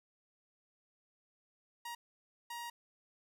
sawtooth tone bursts at uneven times, 945 Hz, A#5, 23 cents sharp, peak -38 dBFS, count 2, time 1.85-1.95 / 2.5-2.7 s, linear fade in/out 5 ms, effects none

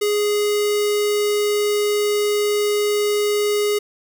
square tone with notch filter, 415.3 Hz, G#4, in tune, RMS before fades -19 dBFS, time 0.01-3.79 s, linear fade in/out 10 ms, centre 910 Hz, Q 0.68, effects none

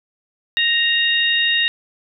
harmonic tone, 932.3 Hz, A#5, in tune, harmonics 2 / 3 / 4, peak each -19 / -19 / -19 dBFS, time 0.57-1.68 s, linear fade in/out 0 ms, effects none

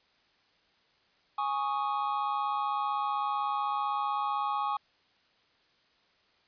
triangle chord, Ab suspended fourth, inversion none, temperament equal, 830.6 / 1108.7 / 1244.5 Hz, Ab5 / Db6 / Eb6, 0 / 0 / 0 cents, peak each -30 / -30 / -34 dBFS, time 1.38-4.77 s, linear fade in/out 5 ms, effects white hiss -67 dBFS RMS until 6.47 s + resampled to 11025 Hz

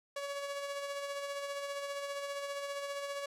sawtooth tone with tremolo, 564 Hz, C#5, 30 cents sharp, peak -32 dBFS, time 0.16-3.26 s, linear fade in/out 5 ms, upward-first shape sine, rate 15 Hz, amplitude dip 40%, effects low-pass 10000 Hz 12 dB/octave

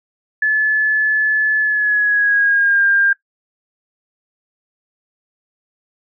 sine tone with pitch glide, 1725 to 1600.2 Hz, A6 to G6, -35 to +35 cents, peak -11 dBFS, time 0.42-3.13 s, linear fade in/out 5 ms, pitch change -130 cents, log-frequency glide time 1.6-2.85 s, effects noise-tail reverb RT60 0.1 s tail -17 dB re dry

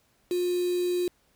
sine tone with quantisation, 356.3 Hz, F4, 35 cents sharp, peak -24 dBFS, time 0.31-1.08 s, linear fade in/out 2 ms, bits 6, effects pink hiss -67 dBFS RMS until 1.35 s

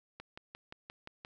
click train, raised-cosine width 0.3 ms, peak -29 dBFS, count 7, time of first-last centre 0.2-1.249 s, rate 5.72 Hz, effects none

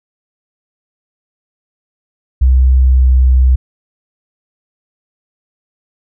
sine tone with pitch glide, 64.4 to 63.96 Hz, C2 to C2, -27 to -39 cents, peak -5 dBFS, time 2.41-3.56 s, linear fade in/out 10 ms, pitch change -12 cents, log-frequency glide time 2.8-3.08 s, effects none

